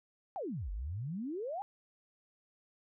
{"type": "exponential two-way sweep", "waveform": "sine", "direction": "down then up", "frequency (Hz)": [840, 45.14, 840], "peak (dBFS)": -36, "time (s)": [0.36, 1.62], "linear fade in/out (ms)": 0, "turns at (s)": 0.71, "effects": []}